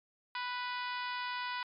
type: harmonic tone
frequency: 493.9 Hz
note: B4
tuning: in tune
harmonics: 2 / 3 / 4 / 5 / 6 / 7 / 8 / 9 / 10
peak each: -38 / -42 / -44 / -46 / -48 / -49 / -50 / -51 / -52 dBFS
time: 0.35-1.63 s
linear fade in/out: 2 ms
effects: MP3 96 kbps